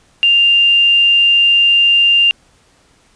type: tone with quantisation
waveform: sine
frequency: 2794 Hz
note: F7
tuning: in tune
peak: -7 dBFS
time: 0.23-2.31 s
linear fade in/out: 0 ms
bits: 6
effects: pink hiss -52 dBFS RMS until 3.15 s + resampled to 22050 Hz